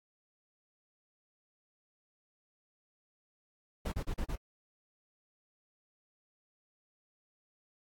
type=noise bursts; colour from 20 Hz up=brown; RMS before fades=-34 dBFS; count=5; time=3.85-4.358 s; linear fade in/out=10 ms; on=72 ms; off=37 ms; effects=AAC 64 kbps